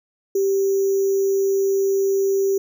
sine tone with sample-and-hold, 390 Hz, G4, 9 cents flat, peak -16 dBFS, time 0.35-2.58 s, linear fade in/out 5 ms, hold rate 6300 Hz, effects none

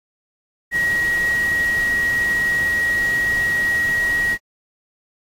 sine tone in noise, 1900 Hz, A#6, 33 cents sharp, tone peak -16 dBFS, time 0.71-4.38 s, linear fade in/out 50 ms, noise pink, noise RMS -33 dBFS, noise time 0.71-4.38 s, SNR +14 dB, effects AAC 48 kbps

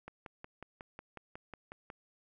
click train, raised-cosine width 0.5 ms, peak -30 dBFS, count 11, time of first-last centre 0.08-1.901 s, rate 5.49 Hz, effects none

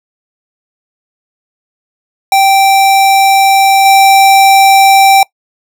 square tone with level steps, 781 Hz, G5, 7 cents flat, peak -5 / -3 dBFS, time 2.32-5.23 s, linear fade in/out 2 ms, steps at 3.85 s, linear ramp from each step 10 ms, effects noise-tail reverb RT60 0.1 s tail -23 dB re dry

